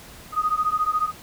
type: beating tone pair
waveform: sine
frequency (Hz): 1238 / 1252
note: D#6 / D#6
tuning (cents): -9 / +10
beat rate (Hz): 14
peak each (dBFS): -23 / -23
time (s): 0.32-1.12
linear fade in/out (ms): 50
effects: pink hiss -44 dBFS RMS until 1.22 s